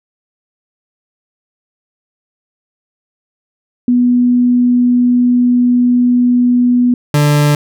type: tone pair in turn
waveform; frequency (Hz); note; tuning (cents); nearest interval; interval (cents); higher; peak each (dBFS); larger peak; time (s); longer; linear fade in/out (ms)
sine / 40% pulse; 245.4 / 147.14; B3 / D3; -11 / +4; major sixth; 885; first; -7; neither; 3.88-6.94 / 7.14-7.55; first; 2
effects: none